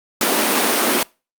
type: high-pass noise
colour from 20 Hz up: pink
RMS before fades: -17 dBFS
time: 0.21-1.03 s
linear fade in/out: 2 ms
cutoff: 220 Hz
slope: 48 dB/octave
effects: noise-tail reverb RT60 0.3 s tail -24 dB re dry + Opus 48 kbps